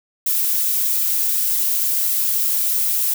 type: noise with flanger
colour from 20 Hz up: violet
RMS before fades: -19 dBFS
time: 0.26-3.14 s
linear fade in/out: 5 ms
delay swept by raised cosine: 1.5 to 5.3 ms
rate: 2.7 Hz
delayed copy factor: +0.55
effects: none